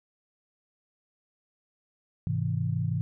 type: chord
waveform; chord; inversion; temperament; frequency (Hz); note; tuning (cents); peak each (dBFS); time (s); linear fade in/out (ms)
sine; Ab augmented; none; just; 103.83 / 129.78 / 162.23; Ab2 / C3 / E3; 0 / -14 / -27; -30; 2.27-3.01; 0
effects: none